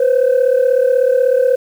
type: tone pair together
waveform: sine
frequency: 493.9 / 530.2 Hz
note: B4 / C5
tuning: 0 / +23 cents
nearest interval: minor second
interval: 123 cents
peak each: -11 dBFS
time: 0-1.56 s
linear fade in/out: 5 ms
effects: tanh soft clip ceiling -6 dBFS + 7-bit